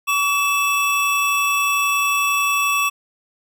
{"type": "tone pair together", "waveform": "square", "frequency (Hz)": [1134.6, 2637], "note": ["C#6", "E7"], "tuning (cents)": [40, 0], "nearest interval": "octave + minor third", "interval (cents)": 1460, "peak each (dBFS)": -20, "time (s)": [0.07, 2.9], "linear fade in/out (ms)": 20, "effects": []}